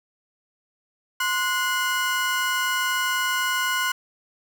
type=tone pair together; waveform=30% pulse; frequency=1041 / 1462 Hz; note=C6 / F#6; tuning=-9 / -21 cents; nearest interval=tritone; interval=588 cents; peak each=-23 / -21 dBFS; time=1.2-3.92 s; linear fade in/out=5 ms; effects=none